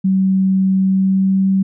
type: tone with pitch glide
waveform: sine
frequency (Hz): 190.5 to 192.38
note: G3 to G3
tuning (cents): -49 to -32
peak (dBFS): -11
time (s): 0.04-1.63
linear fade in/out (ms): 10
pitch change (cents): +17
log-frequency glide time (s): 0.79-1.51
effects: none